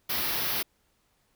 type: band-stop noise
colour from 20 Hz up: white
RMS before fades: -29 dBFS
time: 0.09-0.63 s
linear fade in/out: 10 ms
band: 5500 to 11000 Hz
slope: 48 dB/octave
effects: pink hiss -70 dBFS RMS until 1.35 s